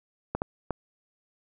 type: clicks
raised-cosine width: 1 ms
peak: -14 dBFS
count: 3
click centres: 0.35 / 0.419 / 0.707 s
effects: none